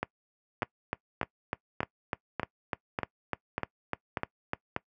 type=two click trains; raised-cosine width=0.5 ms; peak=-14 / -14 dBFS; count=14 / 9; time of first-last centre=0.63-4.534 / 0.03-4.764 s; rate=3.33 / 1.69 Hz; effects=noise-tail reverb RT60 0.1 s tail -22 dB re dry + high-pass 80 Hz 12 dB/octave